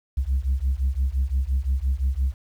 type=beating tone pair; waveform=sine; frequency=63.6 / 69.4 Hz; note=C2 / C#2; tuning=-48 / +3 cents; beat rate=5.8 Hz; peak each=-22 dBFS; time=0.17-2.34 s; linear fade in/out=10 ms; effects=tanh soft clip ceiling -16 dBFS + 9-bit